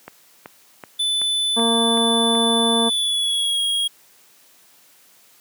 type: click train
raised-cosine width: 0.5 ms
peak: -19 dBFS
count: 7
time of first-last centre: 0.08-2.353 s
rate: 2.64 Hz
type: tone with pitch glide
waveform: square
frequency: 3500 to 3285 Hz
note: A7 to G#7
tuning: -10 to -20 cents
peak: -19 dBFS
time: 0.99-3.88 s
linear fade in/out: 10 ms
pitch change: -110 cents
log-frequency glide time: 2.84-3.61 s
type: harmonic tone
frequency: 230.6 Hz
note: A#3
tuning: 19 cents flat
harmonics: 1 / 2 / 3 / 4 / 5 / 7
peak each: -20 / -23 / -26 / -27 / -29 / -38 dBFS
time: 1.56-2.9 s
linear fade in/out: 20 ms
effects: white hiss -53 dBFS RMS until 5.4 s + high-pass 150 Hz 12 dB/octave